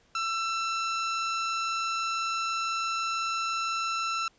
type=tone; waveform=sawtooth; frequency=1337 Hz; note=E6; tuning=24 cents sharp; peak=-24 dBFS; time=0.15-4.28 s; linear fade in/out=2 ms; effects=pink hiss -64 dBFS RMS until 4.38 s + resampled to 16000 Hz